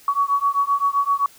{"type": "beating tone pair", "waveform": "sine", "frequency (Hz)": [1122, 1129.7], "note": ["C#6", "C#6"], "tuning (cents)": [21, 32], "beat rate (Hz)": 7.7, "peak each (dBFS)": -20, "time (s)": [0.08, 1.26], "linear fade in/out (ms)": 2, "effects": ["white hiss -49 dBFS RMS until 1.38 s"]}